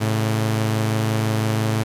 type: tone pair together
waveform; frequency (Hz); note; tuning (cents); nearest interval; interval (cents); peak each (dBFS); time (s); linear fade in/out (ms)
sawtooth; 109.45 / 135.4; A2 / C#3; -9 / -40; major third; 369; -15 / -24; 0-1.84; 20
effects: resampled to 32000 Hz + 7-bit